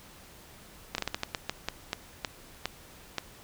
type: slowing click train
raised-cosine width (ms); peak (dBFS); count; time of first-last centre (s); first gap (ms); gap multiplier
0.2; -12; 13; 0.95-3.183; 32; 1.29
effects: pink hiss -52 dBFS RMS until 3.43 s